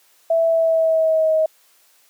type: tone with pitch glide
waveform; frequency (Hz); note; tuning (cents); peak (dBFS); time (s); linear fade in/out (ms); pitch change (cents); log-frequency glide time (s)
sine; 659.3 to 632.1; E5 to D#5; 0 to +27; -13; 0.3-1.46; 5; -73; 0.47-1.33
effects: white hiss -56 dBFS RMS until 2.09 s + high-pass 400 Hz 12 dB/octave